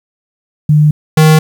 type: tone pair in turn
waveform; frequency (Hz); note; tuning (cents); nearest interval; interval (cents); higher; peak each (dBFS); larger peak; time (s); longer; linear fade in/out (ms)
sine / square; 150.7 / 156.19; D3 / D#3; +45 / +7; minor second; 62; second; -4; neither; 0.69-0.91 / 1.17-1.39; neither; 5
effects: 7-bit